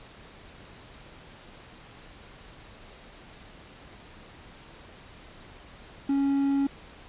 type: tone with quantisation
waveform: triangle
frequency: 277.2 Hz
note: C#4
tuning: in tune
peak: -20 dBFS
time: 6.09-6.67 s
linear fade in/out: 5 ms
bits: 8
effects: pink hiss -49 dBFS RMS until 7.08 s + resampled to 8000 Hz